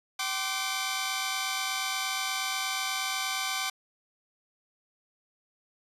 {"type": "chord", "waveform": "10% pulse", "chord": "G suspended fourth", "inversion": "none", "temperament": "equal with one note detuned", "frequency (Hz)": [767, 1046.5, 1174.7], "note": ["G5", "C6", "D6"], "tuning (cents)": [-38, 0, 0], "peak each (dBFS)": [-25, -28, -24], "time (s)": [0.19, 3.7], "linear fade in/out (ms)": 5, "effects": ["resampled to 32000 Hz"]}